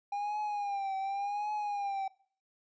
triangle tone with vibrato, 807 Hz, G#5, 50 cents flat, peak -30 dBFS, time 0.12-2.08 s, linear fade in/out 5 ms, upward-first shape triangle, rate 0.89 Hz, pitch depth 86 cents each way, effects noise-tail reverb RT60 0.5 s tail -21 dB re dry + resampled to 16000 Hz

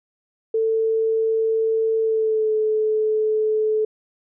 sine tone with pitch glide, 445.4 to 432.5 Hz, A4 to A4, +21 to -30 cents, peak -17 dBFS, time 0.54-3.85 s, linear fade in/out 5 ms, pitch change -51 cents, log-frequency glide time 2.01-2.53 s, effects none

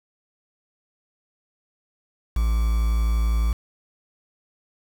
triangle tone with quantisation, 55.9 Hz, A1, 28 cents sharp, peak -16 dBFS, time 2.36-3.53 s, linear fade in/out 5 ms, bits 6, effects none

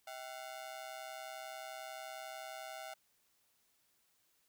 sawtooth ring-modulated tone, 710 Hz, F5, 28 cents sharp, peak -38 dBFS, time 0.07-2.94 s, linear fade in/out 5 ms, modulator 65.6 Hz, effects white hiss -75 dBFS RMS until 4.48 s

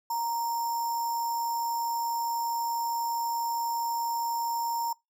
sine tone with sample-and-hold, 932.3 Hz, A#5, in tune, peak -27 dBFS, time 0.1-4.93 s, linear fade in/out 5 ms, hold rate 6300 Hz, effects noise-tail reverb RT60 0.2 s tail -25 dB re dry

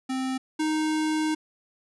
square tone pair in turn, 261.3 / 310.7 Hz, C4 / D#4, -2 / -2 cents, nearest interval minor third, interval 300 cents, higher second, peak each -27 / -24 dBFS, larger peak second, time 0.09-0.38 / 0.59-1.35 s, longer second, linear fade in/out 10 ms, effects resampled to 24000 Hz

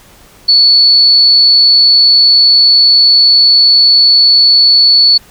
sine tone, 4435 Hz, C#8, in tune, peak -3 dBFS, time 0.48-5.18 s, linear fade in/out 10 ms, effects pink hiss -41 dBFS RMS until 5.3 s

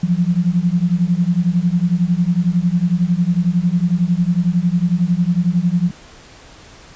sine beating tone pair, 170 / 181 Hz, F3 / F#3, -46 / -38 cents, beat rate 11 Hz, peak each -16 dBFS, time 0.03-5.91 s, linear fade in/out 5 ms, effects pink hiss -42 dBFS RMS until 6.95 s + resampled to 16000 Hz

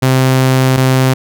sawtooth tone pair in turn, 130.6 / 130.6 Hz, C3 / C3, -3 / -3 cents, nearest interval unison, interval 0 cents, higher neither, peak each -4 dBFS, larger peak neither, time 0.02-0.77 / 0.77-1.14 s, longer first, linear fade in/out 10 ms, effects none

